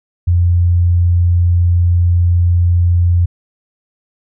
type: tone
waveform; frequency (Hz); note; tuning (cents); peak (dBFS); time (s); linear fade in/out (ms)
sine; 87.31; F2; 0; -8; 0.27-3.26; 10
effects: none